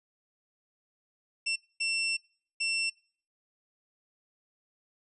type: tone bursts at uneven times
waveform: 25% pulse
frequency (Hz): 2700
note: E7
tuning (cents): +41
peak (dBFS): -24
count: 3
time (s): 1.46-1.56 / 1.8-2.17 / 2.6-2.9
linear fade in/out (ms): 10
effects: noise-tail reverb RT60 0.5 s tail -25 dB re dry + resampled to 24000 Hz